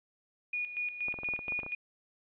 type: tone with tremolo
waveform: sine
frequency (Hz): 2451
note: D#7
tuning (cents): -27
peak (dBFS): -31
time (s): 0.53-1.75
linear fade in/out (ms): 5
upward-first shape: square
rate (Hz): 4.2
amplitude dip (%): 65
type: clicks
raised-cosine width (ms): 1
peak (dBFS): -29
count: 12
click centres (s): 1.084 / 1.141 / 1.188 / 1.234 / 1.288 / 1.337 / 1.391 / 1.482 / 1.522 / 1.591 / 1.633 / 1.664
effects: resampled to 8000 Hz + 11-bit